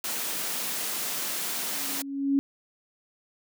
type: high-pass noise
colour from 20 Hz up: white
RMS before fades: -31 dBFS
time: 0.04-2.02 s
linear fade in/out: 2 ms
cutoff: 150 Hz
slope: 48 dB/octave
type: tone with exponential growth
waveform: sine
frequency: 277 Hz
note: C#4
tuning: 1 cent flat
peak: -18 dBFS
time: 1.56-2.39 s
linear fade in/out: 0 ms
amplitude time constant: 180 ms
effects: none